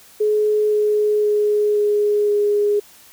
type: tone with pitch steps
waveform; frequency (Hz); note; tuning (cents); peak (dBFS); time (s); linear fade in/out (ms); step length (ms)
sine; 423.8 / 421.1 / 418.4 / 415.8 / 413.2; G#4 / G#4 / G#4 / G#4 / G#4; +35 / +24 / +13 / +2 / -9; -14; 0.2-2.8; 10; 520
effects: white hiss -47 dBFS RMS until 3.12 s